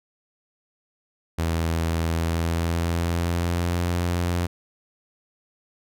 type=tone with pitch glide; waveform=sawtooth; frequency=82.41 to 87.31 Hz; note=E2 to F2; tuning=0 to 0 cents; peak=-18 dBFS; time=1.38-4.47 s; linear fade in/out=10 ms; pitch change=+100 cents; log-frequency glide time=2.11-3.87 s; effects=none